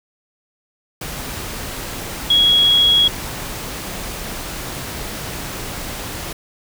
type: tone in noise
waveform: sine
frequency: 3322 Hz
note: G#7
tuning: in tune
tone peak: -10 dBFS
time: 2.3-3.08 s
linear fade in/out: 5 ms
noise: pink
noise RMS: -28 dBFS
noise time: 1.01-6.33 s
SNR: +15 dB
effects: none